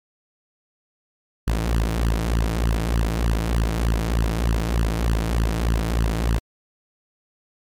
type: tone with flanger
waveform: sawtooth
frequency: 56.1 Hz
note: A1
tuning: 34 cents sharp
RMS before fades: -21 dBFS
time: 1.47-6.39 s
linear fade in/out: 10 ms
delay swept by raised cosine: 0.62 to 6.62 ms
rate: 3.3 Hz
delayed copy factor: +0.95
effects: MP3 96 kbps